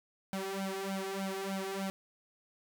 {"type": "tone with flanger", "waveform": "sawtooth", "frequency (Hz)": 193.5, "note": "G3", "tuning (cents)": -22, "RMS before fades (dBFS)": -37, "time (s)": [0.33, 1.9], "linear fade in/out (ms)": 0, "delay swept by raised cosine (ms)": [1.3, 2.8], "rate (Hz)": 3.3, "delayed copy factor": 0.95, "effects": ["11-bit"]}